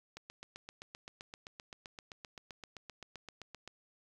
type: click train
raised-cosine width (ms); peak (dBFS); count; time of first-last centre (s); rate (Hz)
0.2; -29; 28; 0.17-3.676; 7.7
effects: 10-bit